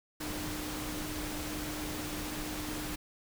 sine tone in noise, 303.1 Hz, D#4, 45 cents flat, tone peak -40 dBFS, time 0.2-2.96 s, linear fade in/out 10 ms, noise pink, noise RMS -39 dBFS, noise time 0.2-2.96 s, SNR -4 dB, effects none

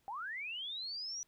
sine linear sweep, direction up, 753 to 5920 Hz, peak -39 dBFS, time 0.08-1.23 s, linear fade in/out 0 ms, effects pink hiss -75 dBFS RMS until 1.27 s

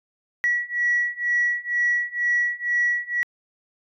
sine beating tone pair, 1931 / 1933.1 Hz, B6 / B6, -39 / -38 cents, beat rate 2.1 Hz, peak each -23 / -22 dBFS, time 0.44-3.23 s, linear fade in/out 0 ms, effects tanh soft clip ceiling -13 dBFS

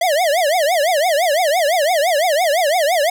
square tone with vibrato, 647 Hz, E5, 32 cents flat, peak -14 dBFS, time 0.01-3.1 s, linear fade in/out 5 ms, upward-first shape triangle, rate 5.9 Hz, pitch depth 290 cents each way, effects none

